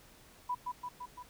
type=tone with echo; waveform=sine; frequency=987.8 Hz; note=B5; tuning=in tune; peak=-31 dBFS; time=0.49-0.55 s; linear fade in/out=10 ms; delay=170 ms; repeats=4; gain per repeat=-3 dB; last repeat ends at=1.23 s; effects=pink hiss -59 dBFS RMS until 1.29 s